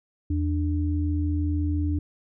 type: tone pair together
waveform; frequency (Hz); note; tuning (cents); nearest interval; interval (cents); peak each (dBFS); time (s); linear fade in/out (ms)
sine; 82.2 / 295.7; E2 / D4; -4 / +12; octave + minor seventh; 2216; -23 / -28; 0.3-1.99; 5
effects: none